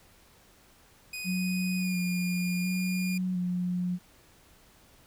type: tone with pitch glide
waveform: sawtooth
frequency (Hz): 2489 to 2422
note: D#7 to D#7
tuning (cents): 0 to -47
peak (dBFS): -32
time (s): 1.13-3.18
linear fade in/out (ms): 5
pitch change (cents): -47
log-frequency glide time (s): 1.78-1.93
type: tone with vibrato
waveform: sine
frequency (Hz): 181.5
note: F#3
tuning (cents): -33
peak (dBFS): -27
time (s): 1.24-3.99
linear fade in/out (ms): 50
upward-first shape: square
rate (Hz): 0.71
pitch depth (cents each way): 22
effects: pink hiss -59 dBFS RMS until 5.06 s